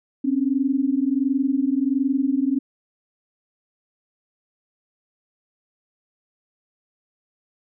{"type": "tone pair together", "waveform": "sine", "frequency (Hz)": [260.6, 282], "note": ["C4", "C#4"], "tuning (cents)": [-7, 30], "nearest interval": "minor second", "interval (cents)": 137, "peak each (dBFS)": -21, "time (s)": [0.24, 2.59], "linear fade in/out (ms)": 10, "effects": []}